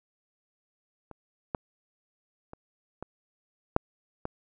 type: clicks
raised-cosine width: 1 ms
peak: -29 / -15 / -28 / -23 / -6 / -18 dBFS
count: 6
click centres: 1.113 / 1.548 / 2.534 / 3.026 / 3.764 / 4.254 s
effects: none